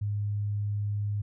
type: tone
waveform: sine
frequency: 103.1 Hz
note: G#2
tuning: 12 cents flat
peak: -27 dBFS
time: 0.01-1.22 s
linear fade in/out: 10 ms
effects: none